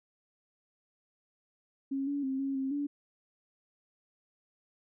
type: tone with pitch steps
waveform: sine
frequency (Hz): 272.3 / 284.3 / 266 / 273.1 / 267.3 / 287.4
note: C#4 / C#4 / C4 / C#4 / C4 / D4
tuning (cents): -31 / +44 / +29 / -26 / +37 / -37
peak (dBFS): -30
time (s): 1.91-2.87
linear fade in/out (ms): 10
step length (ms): 160
effects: none